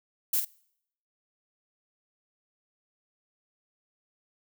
violet noise with echo, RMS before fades -26 dBFS, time 0.33-0.4 s, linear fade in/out 5 ms, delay 49 ms, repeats 1, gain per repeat -7 dB, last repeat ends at 0.449 s, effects noise-tail reverb RT60 0.7 s tail -24 dB re dry

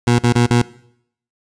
20% pulse tone with dropouts, 120 Hz, B2, 49 cents flat, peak -6 dBFS, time 0.07-0.62 s, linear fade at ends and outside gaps 5 ms, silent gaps 0.188-0.236 / 0.325-0.353 / 0.464-0.505 s, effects noise-tail reverb RT60 0.7 s tail -20 dB re dry + resampled to 22050 Hz

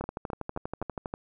two click trains, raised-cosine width 1 ms, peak -19 / -20 dBFS, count 15 / 4, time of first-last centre 0.01-1.139 / 0.04-0.825 s, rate 12.4 / 3.82 Hz, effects none

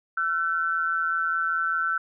sine tone pair together, 1347.9 / 1513 Hz, E6 / F#6, +38 / +38 cents, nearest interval major second, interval 200 cents, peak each -25 / -26 dBFS, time 0.17-1.98 s, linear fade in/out 5 ms, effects none

